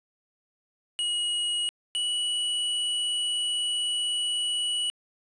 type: tone pair in turn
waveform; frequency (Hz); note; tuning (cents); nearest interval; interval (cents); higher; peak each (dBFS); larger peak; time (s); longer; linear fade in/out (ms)
square; 2900 / 2939; F#7 / F#7; -35 / -12; unison; 23; second; -26; neither; 0.99-1.69 / 1.95-4.9; second; 0
effects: resampled to 24000 Hz + 9-bit